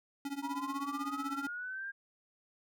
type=tone with tremolo; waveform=square; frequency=279.9 Hz; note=C#4; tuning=17 cents sharp; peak=-34 dBFS; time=0.25-1.47 s; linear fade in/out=2 ms; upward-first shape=triangle; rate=16 Hz; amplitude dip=95%
type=linear sweep; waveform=sine; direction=up; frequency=936 to 1616 Hz; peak=-38 dBFS; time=0.42-1.92 s; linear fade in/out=20 ms
effects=none